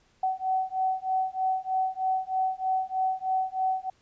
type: beating tone pair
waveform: sine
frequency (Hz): 753 / 756.2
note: F#5 / F#5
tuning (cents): +30 / +38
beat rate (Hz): 3.2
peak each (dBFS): -28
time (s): 0.23-3.9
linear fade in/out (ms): 5
effects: pink hiss -65 dBFS RMS until 4.01 s + resampled to 16000 Hz